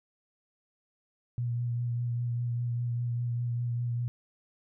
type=tone with vibrato; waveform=sine; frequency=120 Hz; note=B2; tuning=49 cents flat; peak=-28 dBFS; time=1.38-4.08 s; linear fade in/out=0 ms; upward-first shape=triangle; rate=5 Hz; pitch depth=23 cents each way; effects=none

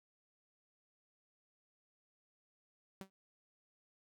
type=tone with exponential decay; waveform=sawtooth; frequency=192.2 Hz; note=G3; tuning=34 cents flat; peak=-38 dBFS; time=3.01-3.1 s; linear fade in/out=0 ms; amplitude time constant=19 ms; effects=none

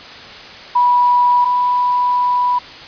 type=tone pair in turn; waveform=sine; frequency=978 / 985.4 Hz; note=B5 / B5; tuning=-17 / -4 cents; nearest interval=unison; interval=13 cents; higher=second; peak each=-9 / -12 dBFS; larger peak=first; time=0.75-1.45 / 1.45-2.59 s; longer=second; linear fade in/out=10 ms; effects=white hiss -34 dBFS RMS until 2.87 s + resampled to 11025 Hz

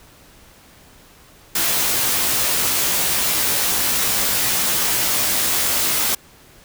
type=noise with comb filter; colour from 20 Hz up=white; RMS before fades=-19 dBFS; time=1.55-6.15 s; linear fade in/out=5 ms; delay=16 ms; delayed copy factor=+0.75; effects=pink hiss -48 dBFS RMS until 6.64 s

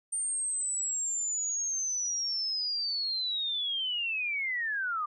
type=linear sweep; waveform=sine; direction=down; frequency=8870 to 1177 Hz; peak=-29 dBFS; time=0.12-5.06 s; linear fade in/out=10 ms; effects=none

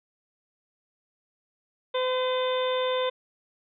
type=harmonic tone with a mistuned harmonic; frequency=510 Hz; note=C5; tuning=44 cents flat; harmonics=1 / 2 / 3 / 4 / 5 / 6 / 7; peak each=-25 / -31 / -40 / -40 / -43 / -42 / -34 dBFS; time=1.94-3.1 s; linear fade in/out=10 ms; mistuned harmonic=5; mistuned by=-26 cents; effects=none

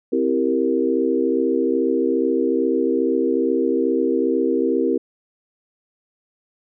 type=chord; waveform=sine; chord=C dominant seventh; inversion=none; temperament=equal; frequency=261.6 / 329.6 / 392 / 466.2 Hz; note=C4 / E4 / G4 / Bb4; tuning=0 / 0 / 0 / 0 cents; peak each=-22 dBFS; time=0.12-4.98 s; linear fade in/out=10 ms; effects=none

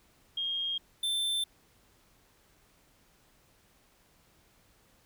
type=tone pair in turn; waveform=sine / square; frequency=3237 / 3550 Hz; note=G#7 / A7; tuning=-45 / +15 cents; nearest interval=major second; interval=160 cents; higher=second; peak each=-30 / -29 dBFS; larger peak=second; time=0.37-0.78 / 1.03-1.44 s; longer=neither; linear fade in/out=5 ms; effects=pink hiss -65 dBFS RMS until 5.05 s

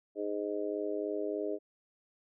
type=harmonic tone; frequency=103.3 Hz; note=G#2; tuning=9 cents flat; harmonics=3 / 4 / 5 / 6; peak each=-38 / -35 / -41 / -39 dBFS; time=0.15-1.59 s; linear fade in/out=50 ms; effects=none

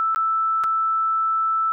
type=tone with dropouts; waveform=sine; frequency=1320 Hz; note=E6; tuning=2 cents sharp; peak=-18 dBFS; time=0-1.72 s; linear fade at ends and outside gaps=0 ms; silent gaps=0.147-0.16 / 0.637-0.641 s; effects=none

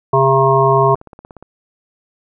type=harmonic tone; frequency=134.6 Hz; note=C3; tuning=49 cents sharp; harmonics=1 / 3 / 5 / 7 / 8; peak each=-16 / -14 / -16 / -16 / -15 dBFS; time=0.13-0.95 s; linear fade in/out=5 ms
type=click train; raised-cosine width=1 ms; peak=-22 dBFS; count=13; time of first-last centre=0.72-1.426 s; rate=17 Hz
effects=none

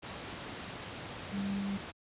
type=tone in noise; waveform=sine; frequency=198.1 Hz; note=G3; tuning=18 cents sharp; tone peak=-32 dBFS; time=1.32-1.78 s; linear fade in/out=20 ms; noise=pink; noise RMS=-42 dBFS; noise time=0.02-1.92 s; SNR=+7 dB; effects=high-pass 80 Hz 12 dB/octave + resampled to 8000 Hz

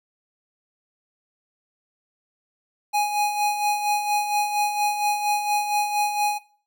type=tone with tremolo; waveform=square; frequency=830.6 Hz; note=G#5; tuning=in tune; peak=-19 dBFS; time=2.93-6.39 s; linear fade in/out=20 ms; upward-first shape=sine; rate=4.3 Hz; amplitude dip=55%; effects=noise-tail reverb RT60 0.4 s tail -17 dB re dry

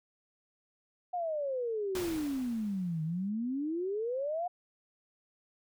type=exponential two-way sweep; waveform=sine; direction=down then up; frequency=730 to 154.3 to 730 Hz; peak=-31 dBFS; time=1.13-4.48 s; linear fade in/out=10 ms; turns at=3.03 s
type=noise with exponential decay; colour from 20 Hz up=pink; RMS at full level=-38 dBFS; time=1.95-3.29 s; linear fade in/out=2 ms; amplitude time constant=290 ms
effects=none

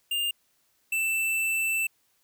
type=tone pair in turn; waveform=square; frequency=2806 / 2659 Hz; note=F7 / E7; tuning=+8 / +14 cents; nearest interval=minor second; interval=94 cents; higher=first; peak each=-26 / -25 dBFS; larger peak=second; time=0.11-0.31 / 0.92-1.87 s; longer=second; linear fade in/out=5 ms; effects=white hiss -69 dBFS RMS until 2.23 s

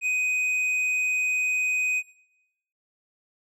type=tone with tanh clipping; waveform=sine; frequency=2502 Hz; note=D#7; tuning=9 cents sharp; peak=-24 dBFS; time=0.01-2.03 s; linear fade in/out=50 ms; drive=8 dB; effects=noise-tail reverb RT60 0.8 s tail -19 dB re dry + low-pass 12000 Hz 12 dB/octave

